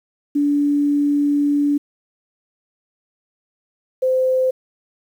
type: tone pair in turn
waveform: sine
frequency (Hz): 288.8 / 516.7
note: D4 / C5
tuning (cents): -29 / -22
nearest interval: minor seventh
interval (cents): 1007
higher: second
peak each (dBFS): -14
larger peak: neither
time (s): 0.35-1.78 / 4.02-4.51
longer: first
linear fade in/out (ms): 10
effects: 8-bit